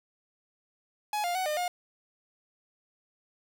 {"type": "tone with pitch steps", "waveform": "45% pulse", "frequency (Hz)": [841, 702, 747, 606, 714], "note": ["G#5", "F5", "F#5", "D#5", "F5"], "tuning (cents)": [22, 9, 16, -46, 38], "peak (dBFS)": -28, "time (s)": [1.13, 1.68], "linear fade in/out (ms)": 2, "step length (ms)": 110, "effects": []}